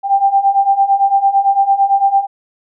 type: beating tone pair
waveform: sine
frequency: 784 / 792.9 Hz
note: G5 / G5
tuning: 0 / +20 cents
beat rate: 8.9 Hz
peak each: -14 / -11 dBFS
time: 0.03-2.27 s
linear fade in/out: 50 ms
effects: none